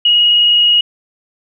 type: tone with vibrato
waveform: sine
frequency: 2888 Hz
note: F#7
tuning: 43 cents flat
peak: -7 dBFS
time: 0.05-0.81 s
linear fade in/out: 5 ms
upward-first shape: square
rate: 19 Hz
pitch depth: 8 cents each way
effects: none